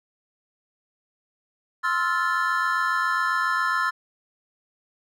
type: chord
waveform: triangle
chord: F major seventh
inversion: second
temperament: just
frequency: 1047.7 / 1309.6 / 1396.9 / 1746.1 Hz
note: C6 / E6 / F6 / A6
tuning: +2 / -12 / 0 / -14 cents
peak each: -25 dBFS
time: 1.83-3.91 s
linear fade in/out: 20 ms
effects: none